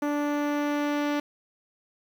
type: tone with low-pass filter sweep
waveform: sawtooth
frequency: 292.2 Hz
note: D4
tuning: 9 cents flat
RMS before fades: -27 dBFS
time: 0.02-1.2 s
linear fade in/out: 5 ms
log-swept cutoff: 1600 to 3300 Hz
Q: 0.78
effects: 8-bit